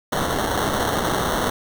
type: noise with sample-and-hold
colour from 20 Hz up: blue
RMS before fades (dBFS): -22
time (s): 0.12-1.5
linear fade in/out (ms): 5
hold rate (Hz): 2450
effects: none